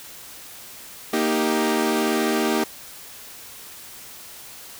sawtooth chord, Eb major, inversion second, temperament equal, 233.1 / 311.1 / 392 Hz, Bb3 / Eb4 / G4, 0 / 0 / 0 cents, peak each -20 dBFS, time 1.13-2.64 s, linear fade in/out 5 ms, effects white hiss -41 dBFS RMS until 4.79 s

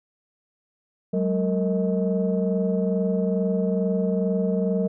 sine tone cluster, 187.7 / 210 / 459.4 / 630 Hz, F#3 / G#3 / A#4 / D#5, +25 / +19 / -25 / +21 cents, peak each -22 / -29 / -25 / -30 dBFS, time 1.13-4.88 s, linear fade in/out 10 ms, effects tanh soft clip ceiling -12 dBFS

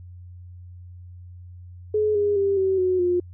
sine tone with pitch steps, 425.2 / 410.2 / 395.8 / 381.9 / 368.5 / 355.5 Hz, G#4 / G#4 / G4 / G4 / F#4 / F4, +41 / -21 / +17 / -45 / -7 / +31 cents, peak -18 dBFS, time 1.94-3.2 s, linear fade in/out 5 ms, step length 210 ms, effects added 89 Hz sine -39 dBFS peak until 3.33 s

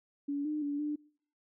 sine tone with pitch steps, 284.8 / 302.5 / 287.6 / 297.6 Hz, C#4 / D#4 / D4 / D4, +47 / -49 / -36 / +23 cents, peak -31 dBFS, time 0.28-0.96 s, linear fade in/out 10 ms, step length 170 ms, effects noise-tail reverb RT60 0.6 s tail -26 dB re dry

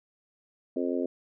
harmonic tone, 87.8 Hz, F2, 10 cents sharp, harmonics 3 / 4 / 5 / 6 / 7, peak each -30 / -32 / -34 / -36 / -37 dBFS, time 0.76-1.06 s, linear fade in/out 5 ms, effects none

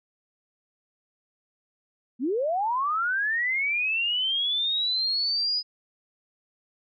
sine linear sweep, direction up, 219.6 to 4996 Hz, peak -23 dBFS, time 2.19-5.63 s, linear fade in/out 50 ms, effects none

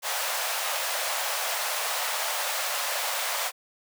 pink high-pass noise, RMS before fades -29 dBFS, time 0.02-3.52 s, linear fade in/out 50 ms, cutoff 560 Hz, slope 48 dB/octave, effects none

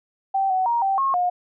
sine tone with pitch steps, 777 / 749 / 941 / 778 / 1083 / 716 Hz, G5 / F#5 / A#5 / G5 / C#6 / F5, -16 / +21 / +16 / -13 / -41 / +43 cents, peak -18 dBFS, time 0.34-1.3 s, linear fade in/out 10 ms, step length 160 ms, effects none

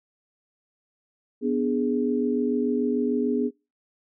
sine chord, G# diminished, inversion first, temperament equal, 246.9 / 293.7 / 415.3 Hz, B3 / D4 / G#4, 0 / 0 / 0 cents, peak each -24 / -28 / -26 dBFS, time 1.41-3.51 s, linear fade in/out 50 ms, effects noise-tail reverb RT60 0.3 s tail -26 dB re dry

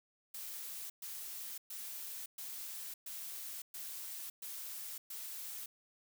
blue noise bursts, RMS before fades -45 dBFS, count 8, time 0.34-5.66 s, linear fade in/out 5 ms, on 560 ms, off 120 ms, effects none

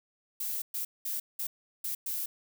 violet noise bursts at uneven times, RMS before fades -34 dBFS, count 6, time 0.4-0.62 / 0.74-0.85 / 1.05-1.2 / 1.39-1.47 / 1.84-1.95 / 2.06-2.26 s, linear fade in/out 5 ms, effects none

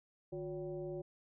sine tone with frequency modulation, 359.7 Hz, F#4, 49 cents flat, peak -39 dBFS, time 0.32-1.02 s, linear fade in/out 10 ms, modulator 206 Hz, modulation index 1, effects none

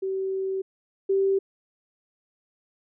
sine tone pair in turn, 383.2 / 389.2 Hz, G4 / G4, -39 / -12 cents, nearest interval unison, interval 27 cents, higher second, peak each -25 / -19 dBFS, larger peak second, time 0.02-0.62 / 1.09-1.39 s, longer first, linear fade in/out 10 ms, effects none

